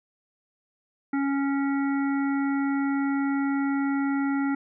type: harmonic tone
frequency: 277.2 Hz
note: C#4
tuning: in tune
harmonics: 1 / 3 / 5 / 7 / 8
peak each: -23 / -35 / -35 / -39 / -45 dBFS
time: 1.13-4.55 s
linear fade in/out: 5 ms
effects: none